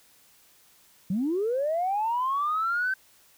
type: linear sweep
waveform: sine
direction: up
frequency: 171.8 to 1555 Hz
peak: -23 dBFS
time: 1.1-2.94 s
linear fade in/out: 5 ms
effects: tanh soft clip ceiling -19 dBFS + white hiss -59 dBFS RMS until 3.37 s